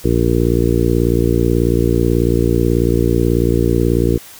harmonic tone, 58.27 Hz, A#1, in tune, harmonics 1 / 2 / 3 / 4 / 5 / 6 / 7 / 8, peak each -18 / -18 / -21 / -23 / -20 / -18 / -21 / -22 dBFS, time 0.04-4.18 s, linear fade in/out 10 ms, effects white hiss -38 dBFS RMS until 4.39 s

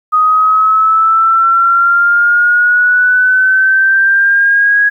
sine exponential sweep, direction up, 1244.5 to 1661.2 Hz, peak -6 dBFS, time 0.12-4.9 s, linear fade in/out 20 ms, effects 8-bit

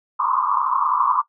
white band-pass noise, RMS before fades -20 dBFS, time 0.19-1.22 s, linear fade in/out 10 ms, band 950 to 1200 Hz, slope 96 dB/octave, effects noise-tail reverb RT60 0.1 s tail -17 dB re dry

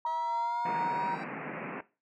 sine tone with vibrato, 945 Hz, A#5, 23 cents sharp, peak -28 dBFS, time 0.05-1.15 s, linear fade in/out 2 ms, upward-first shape sine, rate 2.3 Hz, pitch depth 12 cents each way
25% pulse linear sweep, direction up, 642 to 784 Hz, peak -38 dBFS, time 0.06-1.24 s, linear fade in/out 5 ms
pink band-pass noise, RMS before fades -39 dBFS, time 0.65-1.81 s, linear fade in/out 5 ms, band 140 to 2600 Hz, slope 96 dB/octave
effects noise-tail reverb RT60 0.3 s tail -18 dB re dry + low-pass 4000 Hz 12 dB/octave

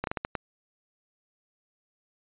slowing click train, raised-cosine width 0.5 ms, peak -14 dBFS, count 6, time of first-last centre 0.04-0.353 s, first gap 32 ms, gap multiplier 1.34, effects resampled to 8000 Hz

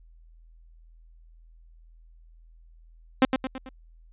sawtooth tone with echo, 261.6 Hz, C4, in tune, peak -11 dBFS, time 3.22-3.25 s, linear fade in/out 2 ms, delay 110 ms, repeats 4, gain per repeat -6 dB, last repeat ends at 3.69 s, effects added 41 Hz sine -50 dBFS peak until 4.12 s + resampled to 8000 Hz

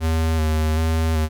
square tone with vibrato, 79.4 Hz, D#2, 36 cents sharp, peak -18 dBFS, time 0-1.29 s, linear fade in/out 50 ms, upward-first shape square, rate 1.3 Hz, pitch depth 26 cents each way, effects none

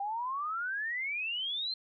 sine exponential sweep, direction up, 784 to 4202 Hz, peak -32 dBFS, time 0-1.74 s, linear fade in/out 5 ms, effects none

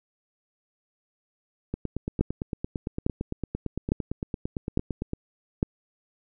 two click trains, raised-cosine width 3 ms, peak -9 / -16 dBFS, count 5 / 31, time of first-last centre 2.21-5.629 / 1.74-5.134 s, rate 1.17 / 8.84 Hz, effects none

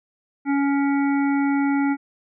harmonic tone, 280 Hz, C#4, 18 cents sharp, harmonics 1 / 3 / 5 / 7 / 8, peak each -18 / -28 / -32 / -35 / -36 dBFS, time 0.45-1.97 s, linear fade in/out 50 ms, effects none

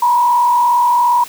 sine tone with frequency modulation, 966 Hz, B5, 39 cents flat, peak -9 dBFS, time 0.02-1.24 s, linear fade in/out 5 ms, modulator 42.7 Hz, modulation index 0.75, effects white hiss -34 dBFS RMS until 1.28 s + high-pass 100 Hz 12 dB/octave

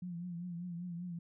sine tone with vibrato, 174.6 Hz, F3, in tune, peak -39 dBFS, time 0.02-1.19 s, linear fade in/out 5 ms, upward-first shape triangle, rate 5.1 Hz, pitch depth 74 cents each way, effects none

